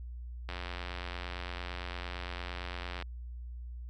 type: click train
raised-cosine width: 0.3 ms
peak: -23 dBFS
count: 226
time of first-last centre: 0.49-3.024 s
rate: 88.8 Hz
effects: added 60 Hz sine -40 dBFS peak until 3.89 s